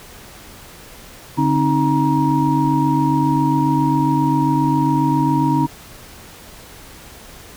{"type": "tone cluster", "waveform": "sine", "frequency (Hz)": [145.1, 265.3, 312.7, 945], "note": ["D3", "C4", "D#4", "A#5"], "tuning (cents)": [-21, 24, 9, 23], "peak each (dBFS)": -19, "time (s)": [1.37, 5.67], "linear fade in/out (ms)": 20, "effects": ["pink hiss -40 dBFS RMS until 7.56 s"]}